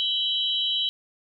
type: tone cluster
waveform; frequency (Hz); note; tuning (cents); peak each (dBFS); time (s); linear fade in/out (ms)
sine; 3028 / 3250 / 3894; F#7 / G#7 / B7; +39 / -38 / -25; -25 / -29 / -28; 0-0.89; 0
effects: 10-bit